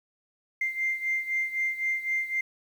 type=beating tone pair; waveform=sine; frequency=2093 / 2096.9 Hz; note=C7 / C7; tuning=0 / +3 cents; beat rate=3.9 Hz; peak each=-27 / -31 dBFS; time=0.61-2.41 s; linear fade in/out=5 ms; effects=tanh soft clip ceiling -19 dBFS + 9-bit